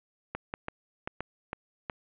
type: clicks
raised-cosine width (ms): 0.5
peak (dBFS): -18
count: 7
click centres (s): 0.35 / 0.539 / 0.684 / 1.075 / 1.206 / 1.531 / 1.898
effects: resampled to 8000 Hz + 10-bit